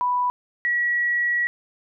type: tone pair in turn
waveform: sine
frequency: 987.8 / 1924.9 Hz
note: B5 / B6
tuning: 0 / -45 cents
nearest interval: octave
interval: 1155 cents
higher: second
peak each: -19 dBFS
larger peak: neither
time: 0.01-0.3 / 0.65-1.47 s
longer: second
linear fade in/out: 0 ms
effects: none